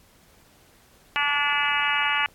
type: harmonic tone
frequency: 289.3 Hz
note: D4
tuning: 26 cents flat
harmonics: 3 / 4 / 5 / 6 / 7 / 8 / 9 / 10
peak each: -29 / -29 / -29 / -29 / -29 / -29 / -29 / -29 dBFS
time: 1.16-2.26 s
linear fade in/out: 0 ms
type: click train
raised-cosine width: 1 ms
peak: -37 dBFS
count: 41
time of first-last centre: 1.2-2.287 s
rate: 36.8 Hz
effects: pink hiss -57 dBFS RMS until 2.34 s + AAC 64 kbps